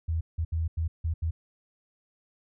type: tone bursts at uneven times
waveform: sine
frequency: 81.6 Hz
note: E2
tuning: 17 cents flat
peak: -25 dBFS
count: 6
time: 0.08-0.21 / 0.38-0.45 / 0.52-0.68 / 0.77-0.88 / 1.04-1.14 / 1.22-1.31 s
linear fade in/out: 10 ms
effects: none